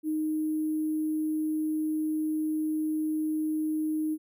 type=tone with sample-and-hold; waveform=sine; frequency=310 Hz; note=D#4; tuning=6 cents flat; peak=-26 dBFS; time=0.03-4.18 s; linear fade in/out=50 ms; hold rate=11025 Hz; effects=none